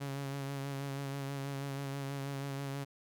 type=tone with vibrato; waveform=sawtooth; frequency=138.59 Hz; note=C#3; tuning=in tune; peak=-33 dBFS; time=0-2.85 s; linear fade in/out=20 ms; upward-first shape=sine; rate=6.2 Hz; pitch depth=27 cents each way; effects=none